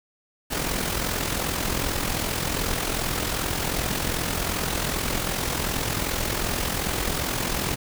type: noise with amplitude modulation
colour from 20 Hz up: pink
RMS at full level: -24 dBFS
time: 0.5-7.76 s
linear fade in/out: 20 ms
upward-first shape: sine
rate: 42.6 Hz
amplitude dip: 55%
effects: none